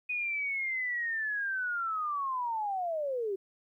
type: linear sweep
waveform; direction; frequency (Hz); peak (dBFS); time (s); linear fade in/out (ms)
sine; down; 2489 to 373.5; -30; 0.09-3.36; 10
effects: 12-bit